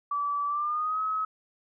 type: tone with pitch glide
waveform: sine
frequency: 1154 to 1280.4 Hz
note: D6 to D#6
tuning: -31 to +49 cents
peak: -26 dBFS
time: 0.11-1.25 s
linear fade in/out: 5 ms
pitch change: +180 cents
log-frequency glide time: 0.47-1.01 s
effects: none